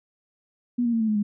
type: tone with pitch steps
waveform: sine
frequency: 242.9 / 235.2 / 227.7 / 220.4 / 213.4 / 206.6 Hz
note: B3 / A#3 / A#3 / A3 / G#3 / G#3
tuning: -29 / +16 / -40 / +3 / +47 / -9 cents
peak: -20 dBFS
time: 0.78-1.23 s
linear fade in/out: 10 ms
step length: 75 ms
effects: none